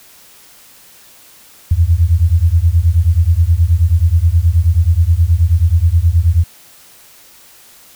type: beating tone pair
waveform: sine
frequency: 79.7 / 89.1 Hz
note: D#2 / F2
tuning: +42 / +35 cents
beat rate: 9.4 Hz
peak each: -11 dBFS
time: 1.71-6.44 s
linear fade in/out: 5 ms
effects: white hiss -43 dBFS RMS until 7.95 s